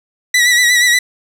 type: tone with vibrato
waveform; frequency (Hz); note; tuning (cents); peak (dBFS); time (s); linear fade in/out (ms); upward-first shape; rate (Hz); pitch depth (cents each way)
sawtooth; 1948; B6; -24; -5; 0.34-0.99; 5; sine; 8.4; 47
effects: low-pass 11000 Hz 12 dB/octave + 7-bit